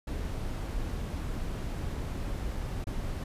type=noise with dropouts; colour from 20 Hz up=brown; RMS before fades=-34 dBFS; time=0.07-3.24 s; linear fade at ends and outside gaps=5 ms; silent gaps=2.842-2.869 s; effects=resampled to 32000 Hz